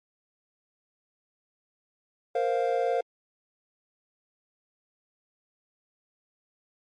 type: chord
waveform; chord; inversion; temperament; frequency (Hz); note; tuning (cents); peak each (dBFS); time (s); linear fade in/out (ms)
triangle; Bb suspended second; none; just; 466.2 / 524.4 / 699.2; Bb4 / C5 / F5; 0 / +4 / +2; -26; 2.35-3.01; 5
effects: MP3 48 kbps